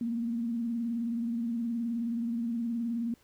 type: tone with vibrato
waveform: sine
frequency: 233.1 Hz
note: A#3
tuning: in tune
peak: -29 dBFS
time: 0.01-3.14 s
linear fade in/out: 2 ms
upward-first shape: sine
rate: 19 Hz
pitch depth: 54 cents each way
effects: pink hiss -65 dBFS RMS until 3.23 s